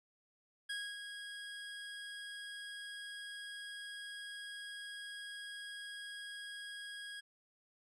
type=tone with ADSR envelope; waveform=25% pulse; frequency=1646 Hz; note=G#6; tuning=16 cents flat; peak=-34 dBFS; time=0.69-7.21 s; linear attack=11 ms; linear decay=260 ms; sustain=-7 dB; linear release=17 ms; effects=resampled to 22050 Hz